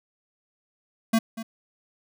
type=tone with echo; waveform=square; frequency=225.2 Hz; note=A3; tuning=40 cents sharp; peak=-18 dBFS; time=1.13-1.19 s; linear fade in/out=10 ms; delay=240 ms; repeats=1; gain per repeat=-14 dB; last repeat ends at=1.43 s; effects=none